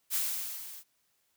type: noise with level ramp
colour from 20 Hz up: blue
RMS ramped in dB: -28 to -48 dBFS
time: 0.1-0.84 s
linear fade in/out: 50 ms
effects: white hiss -74 dBFS RMS until 1.36 s